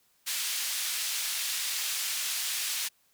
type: band-pass noise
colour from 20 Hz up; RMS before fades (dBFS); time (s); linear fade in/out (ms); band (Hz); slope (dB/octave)
pink; -32; 0.26-2.89; 20; 2800 to 16000; 12
effects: white hiss -68 dBFS RMS until 3.13 s